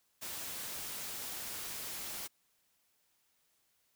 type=noise; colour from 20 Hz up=white; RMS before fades=-42 dBFS; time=0.21-2.28 s; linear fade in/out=20 ms; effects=white hiss -75 dBFS RMS until 3.95 s